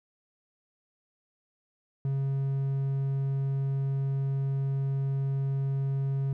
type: tone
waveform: triangle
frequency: 136.6 Hz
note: C#3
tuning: 25 cents flat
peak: -24 dBFS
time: 2.05-6.33 s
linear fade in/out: 2 ms
effects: none